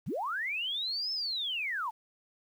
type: linear two-way sweep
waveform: sine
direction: up then down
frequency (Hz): 69.5 to 5300 to 813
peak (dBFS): -31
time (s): 0.06-1.91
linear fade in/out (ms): 20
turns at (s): 1.12
effects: 10-bit